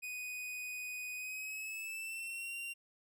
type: tone with pitch glide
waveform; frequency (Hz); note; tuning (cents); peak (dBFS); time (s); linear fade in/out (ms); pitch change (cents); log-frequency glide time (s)
45% pulse; 2489 to 2762; D#7 to F7; 0 to -20; -40; 0.02-2.74; 20; +180; 1.15-2.56
effects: none